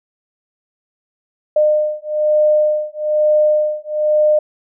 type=beating tone pair; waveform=sine; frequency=606 / 607.1 Hz; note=D#5 / D#5; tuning=-46 / -43 cents; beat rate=1.1 Hz; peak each=-15 dBFS; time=1.56-4.39 s; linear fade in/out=5 ms; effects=none